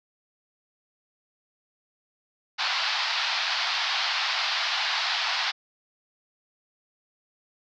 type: band-pass noise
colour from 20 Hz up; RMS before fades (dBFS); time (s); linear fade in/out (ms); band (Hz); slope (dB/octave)
white; -27; 2.58-5.52; 20; 710 to 4900; 48
effects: none